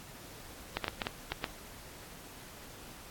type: clicks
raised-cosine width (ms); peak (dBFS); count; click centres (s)
0.3; -15; 7; 0.77 / 0.843 / 0.881 / 1.018 / 1.069 / 1.32 / 1.442
effects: pink hiss -50 dBFS RMS until 3.1 s + AAC 64 kbps